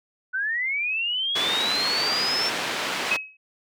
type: linear sweep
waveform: sine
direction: up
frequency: 1480 to 5440 Hz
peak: -23 dBFS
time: 0.33-2.5 s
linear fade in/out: 20 ms
type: band-pass noise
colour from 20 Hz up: white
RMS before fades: -28 dBFS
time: 1.35-3.17 s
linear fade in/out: 10 ms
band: 210 to 3100 Hz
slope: 12 dB/octave
type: tone with exponential decay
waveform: sine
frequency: 2556 Hz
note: D#7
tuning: 46 cents sharp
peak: -17 dBFS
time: 3.11-3.37 s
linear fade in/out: 5 ms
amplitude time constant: 56 ms
effects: none